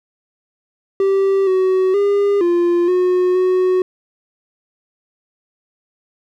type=tone with pitch steps; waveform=triangle; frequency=389.6 / 374.9 / 403.8 / 347.3 / 363.6 / 368.9 Hz; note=G4 / F#4 / G#4 / F4 / F#4 / F#4; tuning=-11 / +23 / -49 / -10 / -30 / -5 cents; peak=-10 dBFS; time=1-3.82 s; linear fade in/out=2 ms; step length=470 ms; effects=none